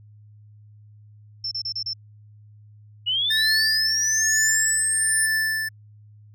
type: tone bursts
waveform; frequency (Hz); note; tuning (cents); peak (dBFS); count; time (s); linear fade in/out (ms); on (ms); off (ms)
sine; 5350; E8; +25; -25; 5; 1.44-1.934; 5; 74; 31
type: linear sweep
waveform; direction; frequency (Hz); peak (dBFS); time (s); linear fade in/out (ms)
sine; up; 2867 to 9540; -20; 3.06-5.27; 20
type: tone with tremolo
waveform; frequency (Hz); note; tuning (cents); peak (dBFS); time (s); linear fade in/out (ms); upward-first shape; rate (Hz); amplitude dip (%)
square; 1760; A6; 0; -20; 3.3-5.69; 10; triangle; 1.1; 70
effects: added 105 Hz sine -46 dBFS peak until 6.34 s